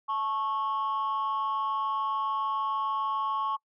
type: tone pair together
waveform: sine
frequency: 873.1 / 1100 Hz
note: A5 / C#6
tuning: -14 / -14 cents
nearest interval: major third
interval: 400 cents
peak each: -31 / -26 dBFS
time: 0.08-3.57 s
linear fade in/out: 20 ms
effects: noise-tail reverb RT60 0.1 s tail -26 dB re dry + tanh soft clip ceiling -24 dBFS